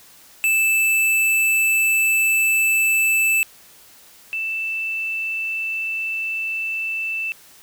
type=tone pair in turn; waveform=square / sine; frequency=2637 / 2652 Hz; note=E7 / E7; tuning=0 / +10 cents; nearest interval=unison; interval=10 cents; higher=second; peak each=-16 / -22 dBFS; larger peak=first; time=0.44-3.43 / 4.33-7.32 s; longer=neither; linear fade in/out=0 ms; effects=white hiss -48 dBFS RMS until 7.62 s